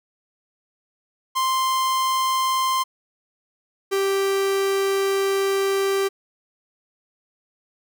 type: tone pair in turn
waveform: 45% pulse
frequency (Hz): 1046.5 / 391.2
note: C6 / G4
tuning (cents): 0 / -4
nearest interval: octave + perfect fourth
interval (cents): 1704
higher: first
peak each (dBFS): -19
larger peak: neither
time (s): 1.35-2.84 / 3.91-6.09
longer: second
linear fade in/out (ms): 20
effects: none